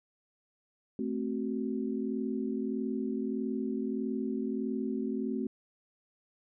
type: chord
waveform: sine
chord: F# diminished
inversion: first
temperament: equal with one note detuned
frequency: 220 / 261.6 / 374.9 Hz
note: A3 / C4 / F#4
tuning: 0 / 0 / +23 cents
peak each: -34 / -34 / -37 dBFS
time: 0.99-5.47 s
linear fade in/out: 2 ms
effects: none